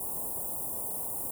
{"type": "band-stop noise", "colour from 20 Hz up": "white", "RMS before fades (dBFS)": -35, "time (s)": [0, 1.31], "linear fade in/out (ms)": 5, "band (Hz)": [1000, 8600], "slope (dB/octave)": 48, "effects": []}